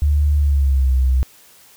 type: tone with pitch glide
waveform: sine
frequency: 73.42 to 64.66 Hz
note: D2 to C2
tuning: 0 to -20 cents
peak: -12 dBFS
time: 0.02-1.23 s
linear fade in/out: 0 ms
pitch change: -220 cents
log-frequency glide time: 0.36-0.92 s
effects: white hiss -48 dBFS RMS until 1.76 s